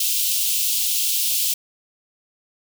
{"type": "high-pass noise", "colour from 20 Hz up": "white", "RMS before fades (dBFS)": -21, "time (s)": [0, 1.54], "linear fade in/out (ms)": 5, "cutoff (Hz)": 2700, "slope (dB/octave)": 48, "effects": []}